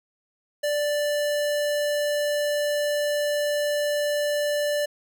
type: tone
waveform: square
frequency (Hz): 587.3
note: D5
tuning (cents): 0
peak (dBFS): -23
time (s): 0.63-4.86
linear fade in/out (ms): 10
effects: none